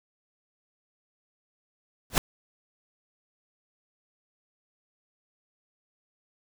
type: noise with exponential growth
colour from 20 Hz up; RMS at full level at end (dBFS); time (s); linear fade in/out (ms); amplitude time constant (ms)
pink; -17; 2.1-2.18; 1; 16
effects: none